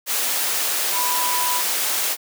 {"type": "tone in noise", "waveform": "sine", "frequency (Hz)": 987.8, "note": "B5", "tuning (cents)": 0, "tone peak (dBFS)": -23, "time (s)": [0.92, 1.63], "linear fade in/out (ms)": 50, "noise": "white", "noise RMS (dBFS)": -22, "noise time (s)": [0.06, 2.17], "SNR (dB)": -4, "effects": ["high-pass 400 Hz 12 dB/octave"]}